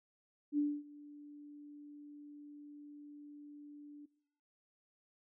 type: tone with ADSR envelope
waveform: sine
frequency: 292.6 Hz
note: D4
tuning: 6 cents flat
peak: -28 dBFS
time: 0.52-4.06 s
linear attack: 61 ms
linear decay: 250 ms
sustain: -21 dB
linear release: 10 ms
effects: noise-tail reverb RT60 0.7 s tail -21 dB re dry